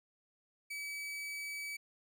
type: tone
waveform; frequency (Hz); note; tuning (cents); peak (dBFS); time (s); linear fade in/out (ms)
40% pulse; 2288; D7; -46; -39; 0.7-1.77; 10
effects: none